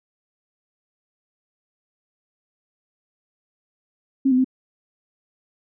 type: tone with pitch steps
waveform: sine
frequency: 268.5 / 253.7 / 259.5 Hz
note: C4 / B3 / C4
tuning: +45 / +47 / -14 cents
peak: -14 dBFS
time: 4.25-4.445 s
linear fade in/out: 10 ms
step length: 65 ms
effects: none